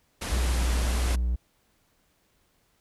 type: low-pass noise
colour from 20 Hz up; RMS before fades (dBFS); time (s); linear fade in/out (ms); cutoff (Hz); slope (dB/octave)
pink; -33; 0.21-1.16; 10; 12000; 96
type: tone with vibrato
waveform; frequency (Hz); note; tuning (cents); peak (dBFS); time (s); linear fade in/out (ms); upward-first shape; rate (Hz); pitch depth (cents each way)
triangle; 60.9; B1; -24; -21; 0.31-1.36; 10; triangle; 1.8; 24
effects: pink hiss -68 dBFS RMS until 2.8 s